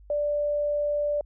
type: tone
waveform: sine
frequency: 587 Hz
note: D5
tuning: 1 cent flat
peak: -23 dBFS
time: 0.1-1.21 s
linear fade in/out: 2 ms
effects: added 50 Hz sine -48 dBFS peak until 1.25 s